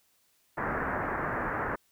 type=low-pass noise; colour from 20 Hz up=white; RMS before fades=-32 dBFS; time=0.57-1.76 s; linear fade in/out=10 ms; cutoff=1800 Hz; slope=48 dB/octave; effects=white hiss -69 dBFS RMS until 1.91 s